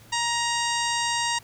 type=harmonic tone; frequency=940 Hz; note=A#5; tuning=14 cents sharp; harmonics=1 / 2 / 3 / 4 / 5 / 6 / 7 / 8 / 9; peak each=-27 / -30 / -32 / -33 / -34 / -35 / -35 / -36 / -37 dBFS; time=0.12-1.39 s; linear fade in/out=10 ms; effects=added 112 Hz sine -52 dBFS peak until 1.43 s + pink hiss -52 dBFS RMS until 1.43 s